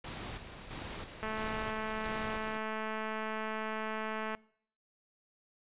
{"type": "noise with tremolo", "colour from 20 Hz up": "pink", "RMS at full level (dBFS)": -42, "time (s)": [0.04, 2.58], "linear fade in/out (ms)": 5, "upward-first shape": "square", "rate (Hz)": 1.5, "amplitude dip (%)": 50}
{"type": "click train", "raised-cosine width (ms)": 0.5, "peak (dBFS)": -23, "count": 681, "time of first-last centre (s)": [1.23, 4.349], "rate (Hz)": 218}
{"effects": ["noise-tail reverb RT60 0.6 s tail -23 dB re dry", "resampled to 8000 Hz"]}